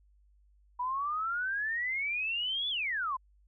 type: exponential two-way sweep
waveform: sine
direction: up then down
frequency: 970 to 3488 to 992 Hz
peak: -30 dBFS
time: 0.79-3.17 s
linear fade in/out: 10 ms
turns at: 2.69 s
effects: added 50 Hz sine -61 dBFS peak until 3.47 s